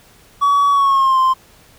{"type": "tone with pitch glide", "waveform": "triangle", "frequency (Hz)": [1133, 1045], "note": ["C#6", "C6"], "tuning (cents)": [37, -2], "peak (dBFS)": -8, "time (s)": [0.41, 1.34], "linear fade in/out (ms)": 20, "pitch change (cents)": -139, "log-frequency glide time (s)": [0.71, 1.19], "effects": ["tanh soft clip ceiling -4 dBFS", "pink hiss -48 dBFS RMS until 1.78 s"]}